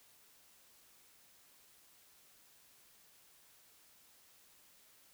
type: silence
effects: white hiss -65 dBFS RMS until 5.13 s